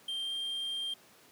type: tone with pitch glide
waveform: triangle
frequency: 3167 to 3185 Hz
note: G7 to G7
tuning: +17 to +27 cents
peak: -32 dBFS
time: 0.08-0.94 s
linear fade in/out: 5 ms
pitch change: +10 cents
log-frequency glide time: 0.23-0.33 s
effects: pink hiss -59 dBFS RMS until 1.31 s + high-pass 200 Hz 12 dB/octave